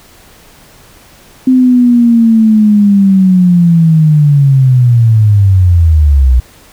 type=linear sweep; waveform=sine; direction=down; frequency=259.7 to 60.1 Hz; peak=-3 dBFS; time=1.47-6.4 s; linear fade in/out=5 ms; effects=pink hiss -40 dBFS RMS until 6.72 s